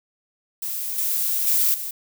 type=noise with level steps; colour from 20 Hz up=violet; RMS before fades=-28 / -23 / -19 / -30 dBFS; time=0.62-1.91 s; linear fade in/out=5 ms; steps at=0.98 / 1.47 / 1.74 s; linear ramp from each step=2 ms; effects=none